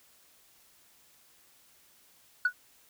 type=tone with exponential decay; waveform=sine; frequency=1471 Hz; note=F#6; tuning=11 cents flat; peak=-17 dBFS; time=2.45-2.53 s; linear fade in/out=5 ms; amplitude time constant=17 ms; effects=tanh soft clip ceiling -19 dBFS + white hiss -62 dBFS RMS until 2.89 s